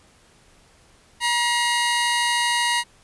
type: tone pair together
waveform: 15% pulse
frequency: 953 / 2125 Hz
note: A#5 / C7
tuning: +38 / +26 cents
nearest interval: octave + major second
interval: 1388 cents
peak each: -13 / -22 dBFS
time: 1.2-2.84 s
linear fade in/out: 50 ms
effects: pink hiss -55 dBFS RMS until 3.03 s + resampled to 24000 Hz